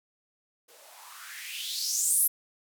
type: noise with band-pass filter sweep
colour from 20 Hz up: violet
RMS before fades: -31 dBFS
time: 0.68-2.28 s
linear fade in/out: 10 ms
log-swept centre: 440 to 12000 Hz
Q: 4.9
effects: none